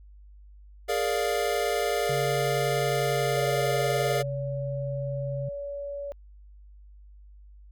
square chord, Bb dominant seventh, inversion third, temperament equal, 415.3 / 466.2 / 587.3 / 698.5 Hz, Ab4 / Bb4 / D5 / F5, 0 / 0 / 0 / 0 cents, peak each -31 dBFS, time 0.88-4.23 s, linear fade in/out 20 ms
sine tone with pitch glide, 138.59 to 135.03 Hz, C#3 to C#3, 0 to -45 cents, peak -30 dBFS, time 2.09-5.49 s, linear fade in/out 5 ms, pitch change -45 cents, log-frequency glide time 2.9-3.71 s
sine tone, 568 Hz, C#5, 42 cents sharp, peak -32 dBFS, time 3.36-6.12 s, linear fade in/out 0 ms
effects added 50 Hz sine -47 dBFS peak until 7.71 s

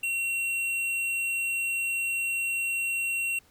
sine tone with tanh clipping, 2735 Hz, F7, 37 cents flat, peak -28 dBFS, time 0.03-3.39 s, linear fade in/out 5 ms, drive 12 dB, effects pink hiss -61 dBFS RMS until 3.5 s

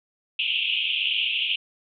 white band-pass noise, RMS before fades -25 dBFS, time 0.39-1.56 s, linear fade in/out 5 ms, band 2500 to 3300 Hz, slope 96 dB/octave, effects none

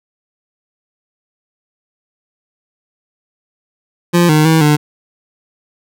25% pulse tone with pitch steps, 173.6 / 153.5 / 160.6 / 149.5 Hz, F3 / D#3 / E3 / D3, -10 / -23 / -45 / +31 cents, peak -4 dBFS, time 4.13-4.77 s, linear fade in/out 20 ms, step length 160 ms, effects none

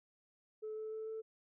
sine tone with pitch steps, 432.6 / 435.6 / 438.6 / 441.7 Hz, A4 / A4 / A4 / A4, -29 / -17 / -6 / +7 cents, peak -39 dBFS, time 0.62-1.22 s, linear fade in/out 20 ms, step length 150 ms, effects tanh soft clip ceiling -37 dBFS

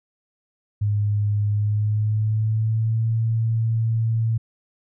sine tone with pitch glide, 103.7 to 113.09 Hz, G#2 to A2, -2 to +48 cents, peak -18 dBFS, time 0.81-4.38 s, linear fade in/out 10 ms, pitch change +150 cents, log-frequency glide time 1.49-3.09 s, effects none

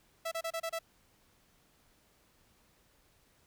sawtooth tone bursts, 659.3 Hz, E5, in tune, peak -30 dBFS, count 6, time 0.25-0.791 s, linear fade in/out 10 ms, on 66 ms, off 29 ms, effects pink hiss -68 dBFS RMS until 3.46 s

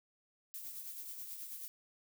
violet noise with tremolo, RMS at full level -44 dBFS, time 0.54-1.68 s, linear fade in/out 0 ms, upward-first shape triangle, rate 9.3 Hz, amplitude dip 50%, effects none

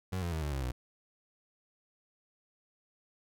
30% pulse tone with pitch steps, 93.3 / 86.05 / 79.37 / 73.2 / 67.52 / 62.27 Hz, F#2 / F2 / D#2 / D2 / C#2 / B1, +15 / -25 / +35 / -5 / -45 / +15 cents, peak -30 dBFS, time 0.12-0.72 s, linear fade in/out 10 ms, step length 100 ms, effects none

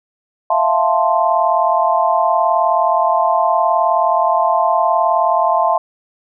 sine chord, F major seventh, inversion third, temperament equal, 659.3 / 698.5 / 880 / 1046.5 Hz, E5 / F5 / A5 / C6, 0 / 0 / 0 / 0 cents, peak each -17 dBFS, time 0.5-5.78 s, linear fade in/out 5 ms, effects none

